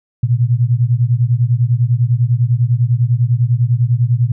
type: beating tone pair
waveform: sine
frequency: 116.54 / 126.54 Hz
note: A#2 / B2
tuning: 0 / +43 cents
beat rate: 10 Hz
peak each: -13 / -14 dBFS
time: 0.23-4.32 s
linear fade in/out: 5 ms
effects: none